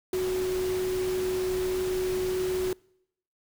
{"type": "tone in noise", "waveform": "sine", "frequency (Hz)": 370, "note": "F#4", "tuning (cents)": 0, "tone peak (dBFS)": -25, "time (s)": [0.13, 2.73], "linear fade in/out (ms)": 2, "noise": "pink", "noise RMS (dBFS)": -38, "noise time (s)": [0.13, 2.73], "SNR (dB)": 10, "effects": ["noise-tail reverb RT60 0.8 s tail -26 dB re dry"]}